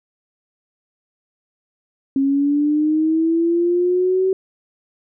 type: linear sweep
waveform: sine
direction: up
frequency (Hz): 270 to 381.3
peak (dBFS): -14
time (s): 2.16-4.33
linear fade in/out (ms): 2
effects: none